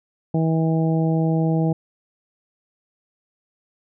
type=harmonic tone; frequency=161.4 Hz; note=E3; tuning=36 cents flat; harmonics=1 / 2 / 3 / 4 / 5; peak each=-18 / -24 / -28 / -30 / -32 dBFS; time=0.34-1.73 s; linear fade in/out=5 ms; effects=none